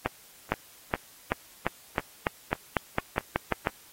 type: accelerating click train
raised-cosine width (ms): 0.5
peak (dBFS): -9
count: 14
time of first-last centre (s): 0.06-3.671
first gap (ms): 460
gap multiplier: 0.91
effects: white hiss -54 dBFS RMS until 3.92 s + AAC 48 kbps